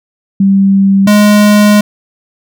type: tone pair in turn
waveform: sine / square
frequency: 195.5 / 208.1 Hz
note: G3 / G#3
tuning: -4 / +4 cents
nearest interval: minor second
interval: 108 cents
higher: second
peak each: -4 dBFS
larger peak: neither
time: 0.4-1.07 / 1.07-1.81 s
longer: second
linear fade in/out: 5 ms
effects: none